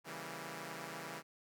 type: chord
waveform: 5% pulse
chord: C# diminished seventh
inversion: none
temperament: equal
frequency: 138.59 / 164.81 / 196 / 233.1 Hz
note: C#3 / E3 / G3 / Bb3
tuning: 0 / 0 / 0 / 0 cents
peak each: -39 / -36 / -39 / -40 dBFS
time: 0.04-1.23 s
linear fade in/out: 50 ms
effects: none